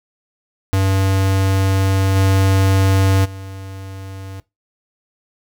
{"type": "tone with level steps", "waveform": "square", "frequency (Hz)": 96.3, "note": "G2", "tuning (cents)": -30, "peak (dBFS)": [-14, -12, -30], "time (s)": [0.73, 4.4], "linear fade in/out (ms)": 0, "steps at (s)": [2.15, 3.24], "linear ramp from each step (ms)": 20, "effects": ["noise-tail reverb RT60 0.2 s tail -20 dB re dry"]}